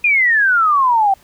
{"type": "exponential sweep", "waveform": "sine", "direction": "down", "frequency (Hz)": [2477, 759], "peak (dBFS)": -10, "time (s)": [0.04, 1.14], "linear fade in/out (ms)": 5, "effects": ["pink hiss -50 dBFS RMS until 1.23 s"]}